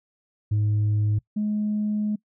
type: tone pair in turn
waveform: sine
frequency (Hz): 105.3 / 210.6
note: G#2 / G#3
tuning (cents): +24 / +24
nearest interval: octave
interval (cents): 1200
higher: second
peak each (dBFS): -17 / -21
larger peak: first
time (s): 0.51-1.19 / 1.36-2.16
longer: second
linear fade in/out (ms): 10
effects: noise-tail reverb RT60 0.1 s tail -23 dB re dry + tanh soft clip ceiling -18 dBFS